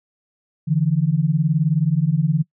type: beating tone pair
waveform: sine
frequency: 145.8 / 164.8 Hz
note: D3 / E3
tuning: -12 / 0 cents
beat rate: 19 Hz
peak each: -18 dBFS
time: 0.67-2.43 s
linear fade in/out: 20 ms
effects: noise-tail reverb RT60 0.1 s tail -24 dB re dry